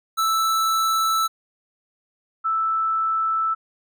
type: tone pair in turn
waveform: square / sine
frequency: 1318.5 / 1318.5 Hz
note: E6 / E6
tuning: 0 / 0 cents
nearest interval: unison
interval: 0 cents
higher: neither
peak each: -19 dBFS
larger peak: neither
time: 0.17-1.28 / 2.44-3.55 s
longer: neither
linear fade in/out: 20 ms
effects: none

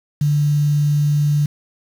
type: tone with quantisation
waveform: sine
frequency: 146.83 Hz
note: D3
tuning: in tune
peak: -13 dBFS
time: 0.21-1.46 s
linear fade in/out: 5 ms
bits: 6
effects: none

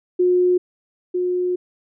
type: tone pair in turn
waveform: sine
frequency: 360.4 / 360.4 Hz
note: F#4 / F#4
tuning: -45 / -45 cents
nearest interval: unison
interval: 0 cents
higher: neither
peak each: -13 / -18 dBFS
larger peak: first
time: 0.19-0.58 / 1.14-1.56 s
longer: second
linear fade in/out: 10 ms
effects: none

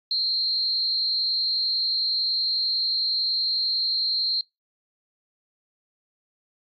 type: tone with amplitude modulation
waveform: sine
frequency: 4186 Hz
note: C8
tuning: in tune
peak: -18 dBFS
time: 0.11-4.41 s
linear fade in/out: 2 ms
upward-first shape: sine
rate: 231 Hz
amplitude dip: 70%
effects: noise-tail reverb RT60 0.2 s tail -23 dB re dry + AAC 48 kbps

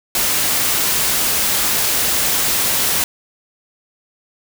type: noise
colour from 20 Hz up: white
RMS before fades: -17 dBFS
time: 0.15-3.04 s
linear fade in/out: 2 ms
effects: none

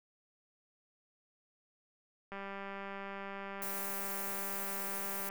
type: click train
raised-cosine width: 0.5 ms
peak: -29 dBFS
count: 588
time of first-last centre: 2.32-5.3 s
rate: 197 Hz
type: noise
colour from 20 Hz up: violet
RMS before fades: -40 dBFS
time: 3.62-5.29 s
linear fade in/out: 0 ms
effects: none

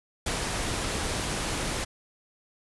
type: noise with ADSR envelope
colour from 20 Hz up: pink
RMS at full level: -28 dBFS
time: 0.26-1.85 s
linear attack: 7 ms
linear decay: 100 ms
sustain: -2 dB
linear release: 15 ms
effects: resampled to 24000 Hz

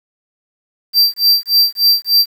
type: tone with tremolo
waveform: square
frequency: 4699 Hz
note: D8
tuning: in tune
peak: -7 dBFS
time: 0.93-2.26 s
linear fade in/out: 50 ms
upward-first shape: sine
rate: 3.4 Hz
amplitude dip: 100%
effects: 7-bit

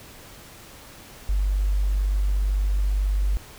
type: tone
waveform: sine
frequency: 49 Hz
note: G1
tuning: in tune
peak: -19 dBFS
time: 1.29-3.37 s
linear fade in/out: 0 ms
effects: pink hiss -45 dBFS RMS until 3.58 s

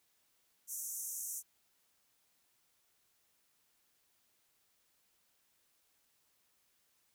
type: band-pass noise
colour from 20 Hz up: pink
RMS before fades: -42 dBFS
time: 0.67-1.43 s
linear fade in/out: 50 ms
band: 5900 to 15000 Hz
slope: 96 dB/octave
effects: white hiss -75 dBFS RMS until 7.14 s

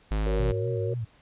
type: tone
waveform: square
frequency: 52.7 Hz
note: G#1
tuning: 26 cents sharp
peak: -25 dBFS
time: 0.11-0.52 s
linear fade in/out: 5 ms
type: chord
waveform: sine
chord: F# major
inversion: none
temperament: equal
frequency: 370 / 466.2 / 554.4 Hz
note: F#4 / A#4 / C#5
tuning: 0 / 0 / 0 cents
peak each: -33 / -31 / -35 dBFS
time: 0.26-0.94 s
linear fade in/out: 5 ms
type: tone with vibrato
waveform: sine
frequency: 113 Hz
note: A2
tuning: 47 cents sharp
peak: -28 dBFS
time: 0.39-1.05 s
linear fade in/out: 10 ms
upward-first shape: sine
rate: 4 Hz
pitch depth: 150 cents each way
effects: pink hiss -59 dBFS RMS until 1.21 s + resampled to 8000 Hz

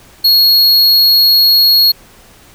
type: tone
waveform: square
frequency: 4317 Hz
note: C#8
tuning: 47 cents flat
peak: -6 dBFS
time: 0.24-1.92 s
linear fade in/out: 10 ms
effects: pink hiss -42 dBFS RMS until 2.54 s

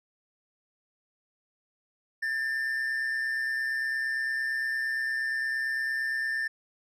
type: tone pair together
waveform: triangle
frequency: 1661 / 1789.7 Hz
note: G#6 / A6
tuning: 0 / +29 cents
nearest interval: minor second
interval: 129 cents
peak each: -36 / -26 dBFS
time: 2.22-6.48 s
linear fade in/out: 10 ms
effects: none

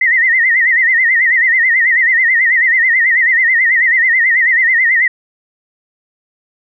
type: tone with vibrato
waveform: sine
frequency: 1952 Hz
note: B6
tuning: 21 cents flat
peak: -8 dBFS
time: 0.01-5.08 s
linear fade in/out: 5 ms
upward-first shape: sine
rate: 9.2 Hz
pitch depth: 120 cents each way
effects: none

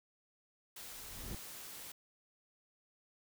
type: noise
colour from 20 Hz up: white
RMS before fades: -49 dBFS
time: 0.76-1.92 s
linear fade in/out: 5 ms
type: noise with exponential growth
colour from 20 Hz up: brown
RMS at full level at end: -39 dBFS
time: 0.79-1.35 s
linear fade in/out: 2 ms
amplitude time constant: 120 ms
effects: none

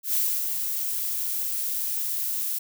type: noise with ADSR envelope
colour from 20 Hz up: violet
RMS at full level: -23 dBFS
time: 0.03-2.59 s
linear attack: 110 ms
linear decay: 300 ms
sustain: -5 dB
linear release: 11 ms
effects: none

